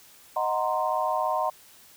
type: chord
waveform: sine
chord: C half-diminished seventh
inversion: first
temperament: equal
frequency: 622.3 / 740 / 932.3 / 1046.5 Hz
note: Eb5 / Gb5 / Bb5 / C6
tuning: 0 / 0 / 0 / 0 cents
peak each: -29 dBFS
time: 0.36-1.5 s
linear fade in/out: 5 ms
effects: white hiss -53 dBFS RMS until 1.96 s